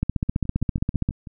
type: two click trains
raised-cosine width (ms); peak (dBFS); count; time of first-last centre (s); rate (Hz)
5; -9 / -24; 17 / 7; 0.03-1.09 / 0.29-1.272; 15.1 / 6.11
effects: none